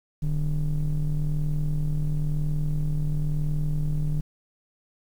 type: ring-modulated tone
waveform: triangle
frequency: 65.41 Hz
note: C2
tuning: in tune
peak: -17 dBFS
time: 0.22-4.21 s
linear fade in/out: 10 ms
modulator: 85.9 Hz
effects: 9-bit